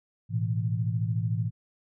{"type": "chord", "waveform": "sine", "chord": "A suspended second", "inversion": "none", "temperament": "equal", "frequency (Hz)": [110, 123.47, 164.81], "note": ["A2", "B2", "E3"], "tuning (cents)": [0, 0, 0], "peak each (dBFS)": [-27, -31, -32], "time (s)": [0.29, 1.51], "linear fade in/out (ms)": 50, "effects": []}